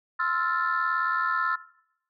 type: chord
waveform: sine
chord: F major seventh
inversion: second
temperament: equal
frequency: 1046.5 / 1318.5 / 1396.9 / 1760 Hz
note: C6 / E6 / F6 / A6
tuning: 0 / 0 / 0 / 0 cents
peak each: -30 / -27 / -28 / -30 dBFS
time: 0.19-1.56 s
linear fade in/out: 10 ms
effects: noise-tail reverb RT60 0.7 s tail -18 dB re dry + tanh soft clip ceiling -16 dBFS